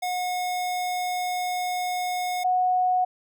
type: tone pair in turn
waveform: square / sine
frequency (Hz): 725 / 733.4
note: F#5 / F#5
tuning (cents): -35 / -15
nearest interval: unison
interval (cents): 20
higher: second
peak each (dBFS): -26 / -19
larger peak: second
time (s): 0.02-2.44 / 2.44-3.05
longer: first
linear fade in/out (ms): 10
effects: none